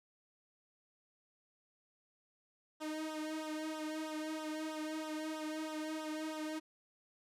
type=tone with flanger; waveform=sawtooth; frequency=311.1 Hz; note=D#4; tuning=in tune; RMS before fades=-41 dBFS; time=2.8-6.6 s; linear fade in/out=20 ms; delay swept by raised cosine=0.43 to 2.43 ms; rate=3.1 Hz; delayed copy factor=-0.9; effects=low-pass 11000 Hz 12 dB/octave